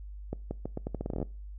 accelerating click train, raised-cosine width 2 ms, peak -20 dBFS, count 15, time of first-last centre 0.33-1.228 s, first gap 180 ms, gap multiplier 0.81, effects noise-tail reverb RT60 0.4 s tail -24 dB re dry + added 50 Hz sine -40 dBFS peak until 1.58 s

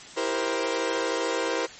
sawtooth chord, C dominant seventh, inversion first, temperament equal with one note detuned, 329.6 / 392 / 470.2 / 523.3 Hz, E4 / G4 / Bb4 / C5, 0 / 0 / +15 / 0 cents, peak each -28 / -29 / -25 / -26 dBFS, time 0.16-1.67 s, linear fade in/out 20 ms, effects white hiss -44 dBFS RMS until 1.79 s + MP3 32 kbps

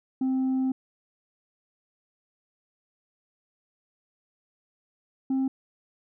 sine tone pair in turn, 261.6 / 265.4 Hz, C4 / C4, 0 / +25 cents, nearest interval unison, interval 25 cents, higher second, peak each -20 dBFS, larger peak neither, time 0.21-0.72 / 5.3-5.48 s, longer first, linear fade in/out 5 ms, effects tanh soft clip ceiling -22 dBFS

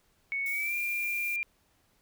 sine tone with pitch glide, 2217 to 2390 Hz, C#7 to D7, 0 to +30 cents, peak -29 dBFS, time 0.32-1.43 s, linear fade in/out 0 ms, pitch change +130 cents, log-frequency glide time 0.5-0.75 s
violet noise, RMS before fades -42 dBFS, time 0.46-1.36 s, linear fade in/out 0 ms
effects pink hiss -69 dBFS RMS until 2.01 s

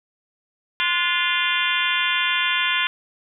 harmonic tone with a mistuned harmonic, 346.8 Hz, F4, 12 cents flat, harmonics 3 / 4 / 5 / 6 / 7 / 8 / 9 / 10, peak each -27 / -27 / -27 / -27 / -27 / -27 / -27 / -27 dBFS, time 0.8-2.87 s, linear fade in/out 0 ms, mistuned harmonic 4, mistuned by +73 cents, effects none

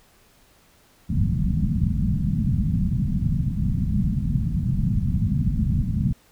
white low-pass noise, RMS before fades -22 dBFS, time 1.09-6.13 s, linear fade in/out 10 ms, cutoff 210 Hz, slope 48 dB/octave, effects pink hiss -57 dBFS RMS until 6.31 s

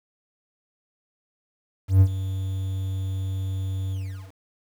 triangle tone with ADSR envelope, 95.4 Hz, G2, 47 cents flat, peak -8 dBFS, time 1.88-4.33 s, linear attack 130 ms, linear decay 66 ms, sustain -15 dB, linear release 410 ms, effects 8-bit

